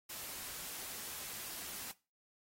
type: noise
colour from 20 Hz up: white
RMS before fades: -45 dBFS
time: 0.09-1.92 s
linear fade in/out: 10 ms
effects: noise-tail reverb RT60 0.3 s tail -20 dB re dry + AAC 48 kbps